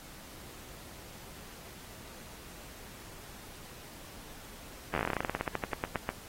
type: slowing click train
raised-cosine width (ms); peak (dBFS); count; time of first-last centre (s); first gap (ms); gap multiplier
0.5; -16; 24; 4.94-6.091; 11; 1.12
effects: pink hiss -50 dBFS RMS until 6.28 s + AAC 48 kbps